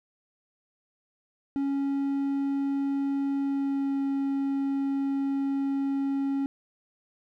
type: tone with pitch glide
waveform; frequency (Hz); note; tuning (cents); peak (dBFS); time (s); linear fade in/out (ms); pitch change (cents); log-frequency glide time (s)
triangle; 277.2 to 275.1; C#4 to C#4; 0 to -13; -23; 1.56-6.46; 0; -13; 3.4-4.01
effects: none